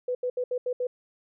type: tone bursts at uneven times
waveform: sine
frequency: 497.5 Hz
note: B4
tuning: 13 cents sharp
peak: -25 dBFS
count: 6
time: 0.08-0.15 / 0.23-0.3 / 0.37-0.44 / 0.51-0.58 / 0.66-0.73 / 0.8-0.87 s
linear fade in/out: 5 ms
effects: none